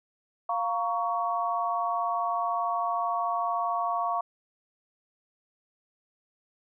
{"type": "chord", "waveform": "sine", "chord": "Bb minor", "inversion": "second", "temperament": "just", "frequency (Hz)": [699.2, 932.3, 1118.8], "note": ["F5", "Bb5", "Db6"], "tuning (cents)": [2, 0, 16], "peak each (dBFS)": [-29, -33, -29], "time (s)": [0.49, 4.21], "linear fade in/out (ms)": 5, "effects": []}